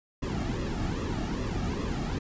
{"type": "noise with flanger", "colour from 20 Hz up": "brown", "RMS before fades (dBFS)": -31, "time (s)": [0.22, 2.19], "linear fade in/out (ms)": 10, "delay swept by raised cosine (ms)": [1.3, 2.03], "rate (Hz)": 2.5, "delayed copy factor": -0.7, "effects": ["resampled to 16000 Hz"]}